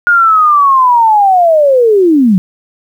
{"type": "linear sweep", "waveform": "sine", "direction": "down", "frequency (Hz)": [1438, 174.61], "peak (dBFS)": -4, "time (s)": [0.07, 2.38], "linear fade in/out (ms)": 0, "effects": ["7-bit"]}